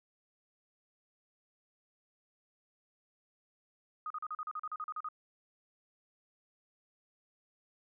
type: tone bursts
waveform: sine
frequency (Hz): 1244.5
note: D#6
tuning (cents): 0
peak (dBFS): -36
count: 13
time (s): 4.06-5.087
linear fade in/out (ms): 2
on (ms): 43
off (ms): 39
effects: none